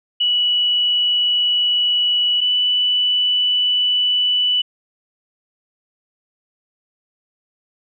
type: tone pair in turn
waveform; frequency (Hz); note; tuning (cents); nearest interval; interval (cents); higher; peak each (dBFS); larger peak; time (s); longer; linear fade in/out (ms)
sine; 2942 / 2973; F#7 / F#7; -11 / +8; unison; 19; second; -14; neither; 0.2-2.41 / 2.41-4.62; neither; 10
effects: none